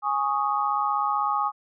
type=chord; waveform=sine; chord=Ab suspended fourth; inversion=none; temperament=equal; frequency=830.6 / 1108.7 / 1244.5 Hz; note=Ab5 / Db6 / Eb6; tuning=0 / 0 / 0 cents; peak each=-26 / -27 / -26 dBFS; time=0.02-1.52 s; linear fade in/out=50 ms; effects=none